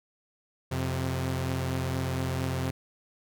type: tone pair together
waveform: sawtooth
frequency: 88.65 / 130.81 Hz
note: F2 / C3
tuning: +26 / 0 cents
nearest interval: perfect fifth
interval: 674 cents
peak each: -28 / -26 dBFS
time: 0.71-2.71 s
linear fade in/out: 10 ms
effects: none